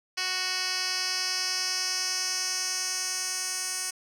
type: tone with band-pass filter sweep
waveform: 10% pulse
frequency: 370 Hz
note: F#4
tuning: in tune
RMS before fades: -30 dBFS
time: 0.17-3.91 s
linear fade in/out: 10 ms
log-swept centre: 4100 to 7600 Hz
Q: 2.4
effects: none